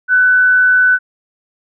sine tone with frequency modulation, 1500 Hz, F#6, 23 cents sharp, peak -7 dBFS, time 0.08-0.99 s, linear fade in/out 50 ms, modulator 94.5 Hz, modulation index 0.27, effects none

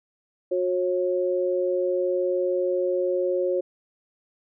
sine tone pair together, 363.1 / 544 Hz, F#4 / C#5, -33 / -33 cents, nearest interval perfect fifth, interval 700 cents, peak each -24 dBFS, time 0.51-3.61 s, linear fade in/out 10 ms, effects none

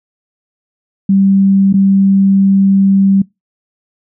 sine tone with dropouts, 195.1 Hz, G3, 8 cents flat, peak -6 dBFS, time 1.09-3.22 s, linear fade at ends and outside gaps 5 ms, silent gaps 1.728-1.739 s, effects noise-tail reverb RT60 0.2 s tail -24 dB re dry

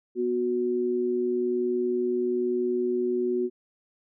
sine tone pair together, 245.4 / 366.5 Hz, B3 / F#4, -11 / -16 cents, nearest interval perfect fifth, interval 695 cents, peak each -30 / -24 dBFS, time 0.15-3.5 s, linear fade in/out 50 ms, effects none

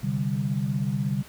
sine chord, C suspended second, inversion none, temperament just, 130.81 / 147.16 / 196.22 Hz, C3 / D3 / G3, 0 / +4 / +2 cents, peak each -28 dBFS, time 0.03-1.23 s, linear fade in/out 10 ms, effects pink hiss -48 dBFS RMS until 1.28 s

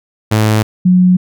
sawtooth / sine tone pair in turn, 108.2 / 181.97 Hz, A2 / F#3, -29 / -29 cents, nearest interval major sixth, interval 900 cents, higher second, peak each -5 dBFS, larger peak neither, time 0.31-0.63 / 0.85-1.17 s, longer neither, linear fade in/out 10 ms, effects none

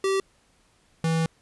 square tone pair in turn, 387.4 / 162.88 Hz, G4 / E3, -20 / -20 cents, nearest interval octave + minor third, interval 1500 cents, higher first, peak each -22 dBFS, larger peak neither, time 0.04-0.2 / 1.04-1.26 s, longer second, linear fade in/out 2 ms, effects pink hiss -63 dBFS RMS until 1.41 s + resampled to 24000 Hz

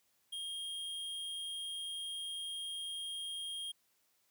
square tone, 3234 Hz, G#7, 47 cents flat, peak -40 dBFS, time 0.32-3.72 s, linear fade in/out 10 ms, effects white hiss -75 dBFS RMS until 4.3 s + high-pass 60 Hz 12 dB/octave

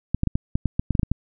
clicks, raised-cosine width 5 ms, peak -8 dBFS, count 12, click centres 0.146 / 0.234 / 0.273 / 0.355 / 0.555 / 0.657 / 0.795 / 0.907 / 0.952 / 0.995 / 1.032 / 1.116 s, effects none

